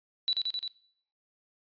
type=tone with echo; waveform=sine; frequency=3949 Hz; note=B7; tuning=1 cent flat; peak=-24 dBFS; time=0.28-0.33 s; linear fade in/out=0 ms; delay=87 ms; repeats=4; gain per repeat=-2 dB; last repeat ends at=0.678 s; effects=noise-tail reverb RT60 0.6 s tail -20 dB re dry + resampled to 11025 Hz